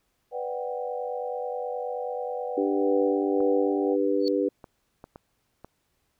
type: chord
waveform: sine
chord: G major seventh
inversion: first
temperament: equal with one note detuned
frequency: 493.9 / 587.3 / 740 / 789.4 Hz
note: B4 / D5 / F#5 / G5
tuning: 0 / 0 / 0 / +12 cents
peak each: -31 / -37 / -36 / -37 dBFS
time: 0.31-3.97 s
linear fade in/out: 50 ms
type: harmonic tone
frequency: 98.4 Hz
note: G2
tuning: 7 cents sharp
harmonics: 3 / 4 / 5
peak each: -26 / -26 / -26 dBFS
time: 2.57-4.49 s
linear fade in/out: 10 ms
type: clicks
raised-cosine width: 1 ms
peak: -28 dBFS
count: 5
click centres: 3.405 / 4.642 / 5.041 / 5.159 / 5.646 s
type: tone with exponential growth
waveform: sine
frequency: 4435 Hz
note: C#8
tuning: in tune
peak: -28 dBFS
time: 4.2-4.28 s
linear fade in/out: 0 ms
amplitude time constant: 17 ms
effects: pink hiss -73 dBFS RMS until 6.19 s